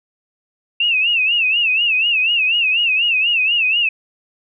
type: tone with vibrato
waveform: sine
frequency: 2683 Hz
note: E7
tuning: 30 cents sharp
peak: -13 dBFS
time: 0.8-3.89 s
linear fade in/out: 5 ms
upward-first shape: sine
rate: 4.1 Hz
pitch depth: 130 cents each way
effects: none